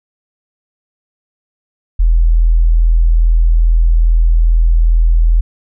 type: tone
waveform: sine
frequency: 41.2 Hz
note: E1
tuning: in tune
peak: -6 dBFS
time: 1.99-5.41 s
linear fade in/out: 10 ms
effects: none